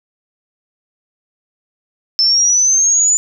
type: linear sweep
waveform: sine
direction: up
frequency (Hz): 5274 to 7040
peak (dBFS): -9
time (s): 2.19-3.17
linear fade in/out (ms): 0
effects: none